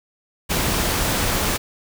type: noise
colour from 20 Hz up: pink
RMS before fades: -21 dBFS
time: 0.49-1.58 s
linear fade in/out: 20 ms
effects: none